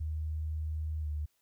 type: tone with pitch glide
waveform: sine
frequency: 77.78 to 74.83 Hz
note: D#2 to D2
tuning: 0 to +33 cents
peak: -32 dBFS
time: 0-1.26 s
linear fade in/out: 10 ms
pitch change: -67 cents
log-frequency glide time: 1.01-1.08 s
effects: white hiss -75 dBFS RMS until 1.41 s